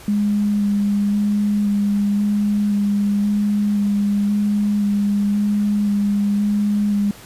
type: tone with vibrato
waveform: sine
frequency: 204.9 Hz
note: G#3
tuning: 23 cents flat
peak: -15 dBFS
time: 0.08-7.11 s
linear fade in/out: 2 ms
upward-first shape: square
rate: 0.95 Hz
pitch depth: 12 cents each way
effects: pink hiss -41 dBFS RMS until 7.25 s + resampled to 32000 Hz